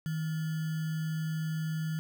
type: tone with sample-and-hold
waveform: sine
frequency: 158.7 Hz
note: D#3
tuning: 35 cents sharp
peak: -30 dBFS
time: 0.06-1.99 s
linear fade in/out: 0 ms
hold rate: 1575 Hz
effects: none